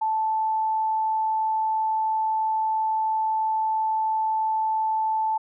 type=tone; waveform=sine; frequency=877 Hz; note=A5; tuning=6 cents flat; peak=-21 dBFS; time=0.01-5.38 s; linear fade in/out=10 ms; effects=none